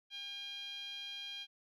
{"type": "tone with band-pass filter", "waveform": "10% pulse", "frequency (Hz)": 806, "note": "G5", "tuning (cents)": 48, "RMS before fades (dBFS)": -45, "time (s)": [0.1, 1.47], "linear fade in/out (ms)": 50, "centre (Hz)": 3200, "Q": 4.4, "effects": []}